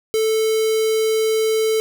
square tone with notch filter, 440 Hz, A4, in tune, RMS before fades -18 dBFS, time 0.14-1.8 s, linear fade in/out 0 ms, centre 1500 Hz, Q 1.1, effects 7-bit

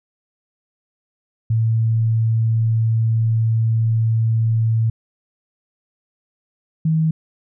sine tone pair in turn, 112.7 / 159.38 Hz, A2 / D#3, +42 / +42 cents, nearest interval tritone, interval 600 cents, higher second, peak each -14 dBFS, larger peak neither, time 1.5-4.9 / 6.85-7.11 s, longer first, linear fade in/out 5 ms, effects none

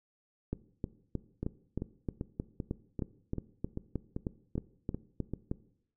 two click trains, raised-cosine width 3 ms, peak -22 / -20 dBFS, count 11 / 17, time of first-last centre 1.43-5.336 / 0.53-5.514 s, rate 2.56 / 3.21 Hz, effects noise-tail reverb RT60 0.7 s tail -18 dB re dry

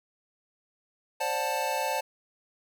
square chord, D dominant seventh, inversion third, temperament just, 528.6 / 587.3 / 734.2 / 881 Hz, C5 / D5 / F#5 / A5, +18 / 0 / -14 / +2 cents, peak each -35 / -35 / -36 / -31 dBFS, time 1.2-2.01 s, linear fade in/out 10 ms, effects none

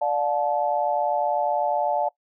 sine tone cluster, 588 / 716 / 868 Hz, D5 / F5 / A5, +2 / +43 / -24 cents, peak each -25 dBFS, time 0.01-2.09 s, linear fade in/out 10 ms, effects noise-tail reverb RT60 0.1 s tail -22 dB re dry

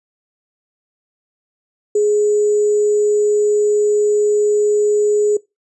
sine tone with sample-and-hold, 417.8 Hz, G#4, 10 cents sharp, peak -11 dBFS, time 1.95-5.37 s, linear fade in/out 5 ms, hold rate 7350 Hz, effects noise-tail reverb RT60 0.2 s tail -21 dB re dry + resampled to 24000 Hz

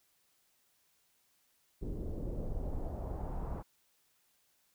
brown noise with low-pass filter sweep, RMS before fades -38 dBFS, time 1.81-3.63 s, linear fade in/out 20 ms, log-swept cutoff 380 to 1000 Hz, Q 2.1, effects white hiss -73 dBFS RMS until 4.74 s

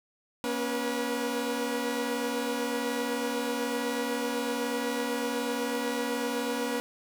sawtooth tone cluster, 238.6 / 277.4 / 485.2 Hz, A#3 / C#4 / B4, +41 / +1 / -31 cents, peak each -30 / -30 / -28 dBFS, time 0.44-6.8 s, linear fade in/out 0 ms, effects none

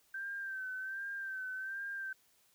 sine tone with vibrato, 1559 Hz, G6, 10 cents flat, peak -38 dBFS, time 0.14-2.13 s, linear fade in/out 5 ms, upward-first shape sine, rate 1.3 Hz, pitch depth 49 cents each way, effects white hiss -70 dBFS RMS until 2.54 s

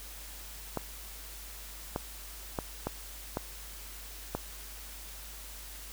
clicks, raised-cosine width 1 ms, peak -17 dBFS, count 6, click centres 0.773 / 1.961 / 2.588 / 2.87 / 3.371 / 4.35 s, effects added 50 Hz sine -47 dBFS peak until 5.92 s + white hiss -47 dBFS RMS until 5.92 s

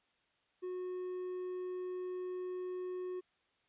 triangle tone, 365.1 Hz, F#4, 23 cents flat, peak -36 dBFS, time 0.62-3.21 s, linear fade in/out 20 ms, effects white hiss -75 dBFS RMS until 3.68 s + resampled to 8000 Hz

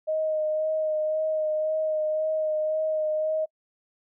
sine tone with vibrato, 622.3 Hz, D#5, in tune, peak -23 dBFS, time 0.07-3.46 s, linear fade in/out 20 ms, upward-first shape sine, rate 1.9 Hz, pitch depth 17 cents each way, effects noise-tail reverb RT60 0.1 s tail -26 dB re dry

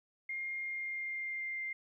sine tone with pitch glide, 2124 to 2098 Hz, C7 to C7, +25 to +4 cents, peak -36 dBFS, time 0.29-1.73 s, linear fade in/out 5 ms, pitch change -21 cents, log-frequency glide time 0.61-1.6 s, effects 13-bit

